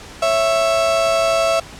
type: tone pair together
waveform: 35% pulse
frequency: 550.2 / 662 Hz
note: C#5 / E5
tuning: -13 / +7 cents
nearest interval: minor third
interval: 320 cents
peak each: -21 / -13 dBFS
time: 0.22-1.6 s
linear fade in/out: 5 ms
effects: pink hiss -37 dBFS RMS until 1.79 s + low-pass 8000 Hz 12 dB/octave